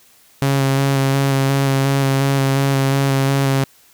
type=tone with vibrato; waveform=sawtooth; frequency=136.7 Hz; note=C#3; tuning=24 cents flat; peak=-10 dBFS; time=0.42-3.64 s; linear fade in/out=0 ms; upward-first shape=square; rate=2.8 Hz; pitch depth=14 cents each way; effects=white hiss -51 dBFS RMS until 3.93 s